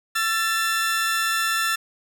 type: tone pair together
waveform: sawtooth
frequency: 1344 / 1760 Hz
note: E6 / A6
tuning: +33 / 0 cents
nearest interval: perfect fourth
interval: 467 cents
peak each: -20 dBFS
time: 0.15-1.76 s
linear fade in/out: 10 ms
effects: none